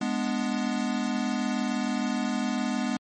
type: chord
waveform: square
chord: G# diminished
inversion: none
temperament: equal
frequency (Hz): 207.7 / 246.9 / 293.7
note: G#3 / B3 / D4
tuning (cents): 0 / 0 / 0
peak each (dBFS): -31 / -29 / -34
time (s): 0.01-2.97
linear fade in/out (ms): 5
effects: MP3 32 kbps